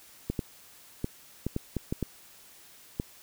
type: clicks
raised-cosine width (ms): 3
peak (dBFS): -16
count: 9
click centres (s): 0.3 / 0.392 / 1.044 / 1.466 / 1.564 / 1.767 / 1.925 / 2.027 / 2.999
effects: white hiss -54 dBFS RMS until 3.22 s